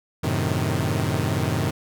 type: chord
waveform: sawtooth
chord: F# diminished seventh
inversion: none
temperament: equal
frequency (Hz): 92.5 / 110 / 130.81 / 155.56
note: F#2 / A2 / C3 / Eb3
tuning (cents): 0 / 0 / 0 / 0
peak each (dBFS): -23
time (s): 0.23-1.71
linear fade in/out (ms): 10
effects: none